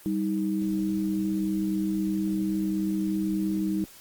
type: tone pair together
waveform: sine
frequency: 196 / 315.1 Hz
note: G3 / D#4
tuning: 0 / +22 cents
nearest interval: minor sixth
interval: 822 cents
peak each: -27 dBFS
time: 0.06-3.84 s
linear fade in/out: 0 ms
effects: white hiss -50 dBFS RMS until 4 s + Opus 24 kbps